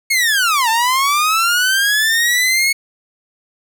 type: linear two-way sweep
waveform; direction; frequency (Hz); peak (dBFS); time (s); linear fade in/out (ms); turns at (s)
sawtooth; down then up; 2200 to 880 to 2200; -9; 0.1-2.73; 10; 0.69
effects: none